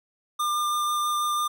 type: tone with vibrato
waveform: square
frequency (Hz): 1200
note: D6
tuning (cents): +37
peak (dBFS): -24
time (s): 0.39-1.48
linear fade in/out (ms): 10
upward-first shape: sine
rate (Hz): 6.1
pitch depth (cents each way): 8
effects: none